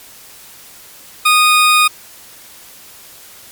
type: tone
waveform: 20% pulse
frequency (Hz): 1237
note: D#6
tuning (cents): -10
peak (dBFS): -3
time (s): 1.25-1.88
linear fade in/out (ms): 10
effects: white hiss -39 dBFS RMS until 3.51 s + MP3 96 kbps